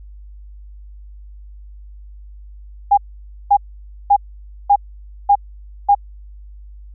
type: tone bursts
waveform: sine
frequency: 810 Hz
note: G#5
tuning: 43 cents flat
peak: -7 dBFS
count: 6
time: 2.91-5.95 s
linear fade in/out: 10 ms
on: 65 ms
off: 530 ms
effects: added 50 Hz sine -35 dBFS peak until 6.94 s